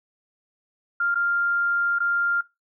sine tone with dropouts, 1396.9 Hz, F6, in tune, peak -20 dBFS, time 1-2.41 s, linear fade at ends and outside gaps 5 ms, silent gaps 1.145-1.155 / 1.987-2.002 s, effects noise-tail reverb RT60 0.2 s tail -19 dB re dry

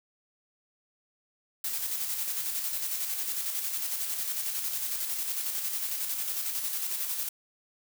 blue noise with tremolo, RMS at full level -31 dBFS, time 1.64-7.29 s, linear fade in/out 5 ms, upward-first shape square, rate 11 Hz, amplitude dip 35%, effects none

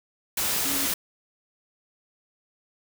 sine tone in noise, 277.2 Hz, C#4, in tune, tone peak -33 dBFS, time 0.65-0.86 s, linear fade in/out 5 ms, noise white, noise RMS -26 dBFS, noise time 0.37-0.94 s, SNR -10 dB, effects none

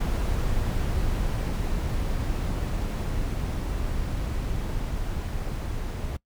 brown noise with level ramp, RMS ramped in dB -25 to -30 dBFS, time 0-6.17 s, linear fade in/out 10 ms, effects noise-tail reverb RT60 0.1 s tail -22 dB re dry

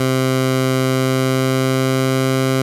15% pulse tone with pitch glide, 130.7 to 131.99 Hz, C3 to C3, -1 to +16 cents, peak -8 dBFS, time 0-2.62 s, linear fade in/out 2 ms, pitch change +17 cents, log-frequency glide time 0.82-2.37 s, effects resampled to 32000 Hz + 7-bit

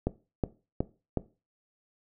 click train, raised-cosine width 2 ms, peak -13 dBFS, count 4, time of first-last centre 0.07-1.173 s, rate 2.72 Hz, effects noise-tail reverb RT60 0.3 s tail -17 dB re dry

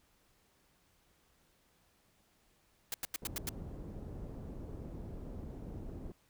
white noise bursts, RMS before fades -37 dBFS, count 6, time 2.92-3.491 s, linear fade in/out 2 ms, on 21 ms, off 89 ms
pink low-pass noise, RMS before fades -45 dBFS, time 3.22-6.12 s, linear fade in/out 2 ms, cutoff 400 Hz, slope 12 dB/octave
effects pink hiss -71 dBFS RMS until 6.29 s

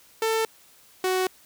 sawtooth tone pair in turn, 445.7 / 372 Hz, A4 / F#4, +22 / +9 cents, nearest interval minor third, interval 313 cents, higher first, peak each -18 dBFS, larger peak neither, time 0.22-0.45 / 1.04-1.27 s, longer neither, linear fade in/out 2 ms, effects white hiss -55 dBFS RMS until 1.45 s

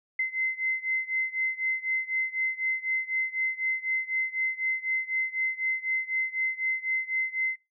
sine beating tone pair, 2060 / 2064 Hz, C7 / C7, -28 / -24 cents, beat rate 4 Hz, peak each -28 / -30 dBFS, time 0.19-7.56 s, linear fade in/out 5 ms, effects noise-tail reverb RT60 0.2 s tail -20 dB re dry

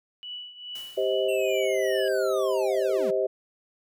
sine tone with tremolo, 2955 Hz, F#7, 3 cents flat, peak -33 dBFS, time 0.23-2.08 s, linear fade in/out 0 ms, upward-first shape triangle, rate 2.4 Hz, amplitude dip 80%
white noise with exponential decay, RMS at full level -45 dBFS, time 0.75-1.77 s, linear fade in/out 5 ms, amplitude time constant 220 ms
sine chord, C minor, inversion second, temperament equal with one note detuned, 392 / 523.3 / 631.3 Hz, G4 / C5 / Eb5, 0 / 0 / +25 cents, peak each -26 / -27 / -27 dBFS, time 0.97-3.27 s, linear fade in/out 10 ms
square linear sweep, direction down, 2753 to 170 Hz, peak -34 dBFS, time 1.28-3.11 s, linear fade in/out 10 ms
effects none

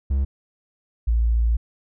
triangle / sine tone pair in turn, 68 / 57.18 Hz, C#2 / A#1, -33 / -33 cents, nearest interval minor third, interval 300 cents, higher first, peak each -16 dBFS, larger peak neither, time 0.1-0.25 / 1.07-1.57 s, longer second, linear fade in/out 10 ms, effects none

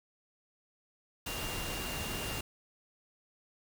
sine tone in noise, 2794 Hz, F7, in tune, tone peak -43 dBFS, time 1.26-2.41 s, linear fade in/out 5 ms, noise pink, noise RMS -38 dBFS, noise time 1.26-2.41 s, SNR -8 dB, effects none

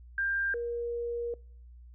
sine tone pair in turn, 1592 / 473.3 Hz, G6 / A#4, +26 / +26 cents, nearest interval octave + major sixth, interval 2100 cents, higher first, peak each -27 / -31 dBFS, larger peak first, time 0.18-0.54 / 0.54-1.34 s, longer second, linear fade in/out 2 ms, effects noise-tail reverb RT60 0.5 s tail -25 dB re dry + added 60 Hz sine -48 dBFS peak until 1.94 s

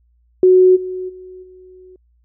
sine tone with level steps, 369.3 Hz, F#4, 3 cents flat, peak -6 / -22 / -33 / -39 dBFS, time 0.43-1.96 s, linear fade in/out 2 ms, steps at 0.75 / 1.08 / 1.42 s, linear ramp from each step 20 ms, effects added 59 Hz sine -54 dBFS peak until 2.24 s

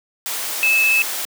sine tone in noise, 2609 Hz, E7, 18 cents flat, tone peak -13 dBFS, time 0.63-1.02 s, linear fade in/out 0 ms, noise white, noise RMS -25 dBFS, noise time 0.26-1.25 s, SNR +9 dB, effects high-pass 400 Hz 12 dB/octave

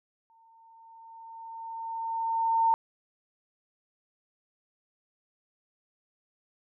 sine tone with exponential growth, 908 Hz, A#5, 46 cents flat, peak -19 dBFS, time 0.3-2.74 s, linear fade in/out 0 ms, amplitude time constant 530 ms, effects none

